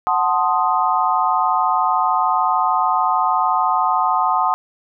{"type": "chord", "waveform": "sine", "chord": "F# diminished seventh", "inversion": "none", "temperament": "equal", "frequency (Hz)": [740, 880, 1046.5, 1244.5], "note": ["F#5", "A5", "C6", "Eb6"], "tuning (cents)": [0, 0, 0, 0], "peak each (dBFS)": -20, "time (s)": [0.07, 4.54], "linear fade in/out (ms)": 0, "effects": []}